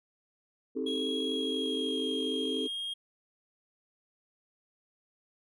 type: chord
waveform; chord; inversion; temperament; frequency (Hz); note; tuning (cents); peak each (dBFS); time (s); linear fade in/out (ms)
sine; A half-diminished seventh; first; just; 264 / 316.8 / 396 / 440; C4 / Eb4 / G4 / A4; +16 / +31 / +18 / 0; -34 / -37 / -37 / -35; 0.75-2.68; 20
type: tone with pitch glide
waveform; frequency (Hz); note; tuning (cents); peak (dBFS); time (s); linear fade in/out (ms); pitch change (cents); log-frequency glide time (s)
triangle; 3307 to 3245; G#7 to G#7; -8 to -41; -32; 0.86-2.94; 10; -33; 1.25-2.08
effects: tanh soft clip ceiling -21 dBFS